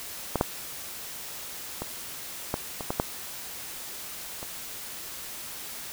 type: clicks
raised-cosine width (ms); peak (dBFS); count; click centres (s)
1; -10 / -7 / -17 / -12 / -19 / -13 / -8 / -24; 8; 0.357 / 0.411 / 1.82 / 2.541 / 2.808 / 2.905 / 2.999 / 4.429
effects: white hiss -39 dBFS RMS until 5.92 s